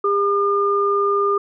sine tone pair together, 403.1 / 1207.9 Hz, G4 / D6, +48 / +48 cents, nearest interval octave + perfect fifth, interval 1900 cents, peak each -18 dBFS, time 0.04-1.38 s, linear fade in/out 5 ms, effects none

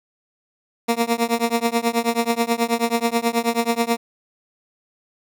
15% pulse tone with tremolo, 233.1 Hz, A#3, in tune, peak -8 dBFS, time 0.88-3.97 s, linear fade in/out 10 ms, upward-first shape triangle, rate 9.3 Hz, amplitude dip 100%, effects none

